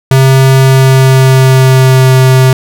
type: tone with pitch glide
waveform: square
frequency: 133 to 130.41 Hz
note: C3 to C3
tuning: +29 to -5 cents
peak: -3 dBFS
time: 0.11-2.53 s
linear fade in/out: 2 ms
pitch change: -34 cents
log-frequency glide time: 0.57-2.14 s
effects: none